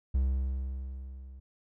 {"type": "tone with level ramp", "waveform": "triangle", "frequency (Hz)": 65.7, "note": "C2", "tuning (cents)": 8, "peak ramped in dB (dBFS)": [-21, -43], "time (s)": [0.14, 1.4], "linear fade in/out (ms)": 10, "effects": []}